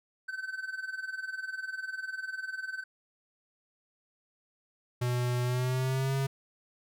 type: tone with tremolo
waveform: triangle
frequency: 1531 Hz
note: G6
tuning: 41 cents flat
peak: -30 dBFS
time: 0.28-2.84 s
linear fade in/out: 10 ms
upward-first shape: sine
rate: 20 Hz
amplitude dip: 80%
type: tone with pitch glide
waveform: square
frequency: 123.1 to 135.8 Hz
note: B2 to C#3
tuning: -5 to -35 cents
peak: -28 dBFS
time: 5.01-6.27 s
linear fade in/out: 10 ms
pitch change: +170 cents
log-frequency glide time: 5.43-6.15 s
effects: none